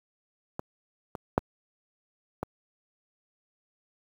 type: clicks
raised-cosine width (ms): 1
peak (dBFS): -18 / -21 / -7 / -16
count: 4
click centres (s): 0.594 / 1.152 / 1.379 / 2.43
effects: high-pass 60 Hz 12 dB/octave + 8-bit